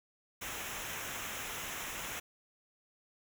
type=noise with comb filter; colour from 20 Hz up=pink; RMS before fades=-41 dBFS; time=0.41-2.2 s; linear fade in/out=10 ms; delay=0.22 ms; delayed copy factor=-0.7; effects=none